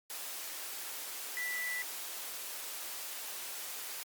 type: tone in noise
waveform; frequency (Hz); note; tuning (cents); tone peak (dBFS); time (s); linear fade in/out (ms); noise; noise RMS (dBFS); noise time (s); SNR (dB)
sine; 1975.5; B6; 0; -35; 1.37-1.82; 0; white; -42; 0.1-4.03; +4
effects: high-pass 400 Hz 12 dB/octave + Opus 48 kbps